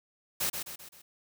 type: noise with echo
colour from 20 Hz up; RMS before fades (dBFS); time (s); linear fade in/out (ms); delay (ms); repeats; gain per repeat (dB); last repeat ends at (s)
white; -30; 0.4-0.5; 10; 130; 4; -6; 1.02
effects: none